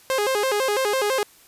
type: tone with vibrato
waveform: sawtooth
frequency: 467.5 Hz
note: A#4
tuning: 5 cents sharp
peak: -16 dBFS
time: 0.1-1.23 s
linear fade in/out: 0 ms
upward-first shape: square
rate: 6 Hz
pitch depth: 210 cents each way
effects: white hiss -52 dBFS RMS until 1.47 s + resampled to 32000 Hz